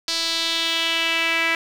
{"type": "tone with band-pass filter sweep", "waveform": "sawtooth", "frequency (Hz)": 330.1, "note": "E4", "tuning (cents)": 2, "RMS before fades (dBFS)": -22, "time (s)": [0.08, 1.55], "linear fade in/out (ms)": 2, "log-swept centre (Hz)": [4600, 2200], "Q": 3.1, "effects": ["7-bit"]}